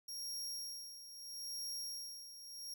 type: tone with tremolo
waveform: sawtooth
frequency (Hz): 5588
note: F8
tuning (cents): 0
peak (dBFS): -38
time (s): 0.08-2.74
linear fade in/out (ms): 5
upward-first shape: sine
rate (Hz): 0.77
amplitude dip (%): 70
effects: none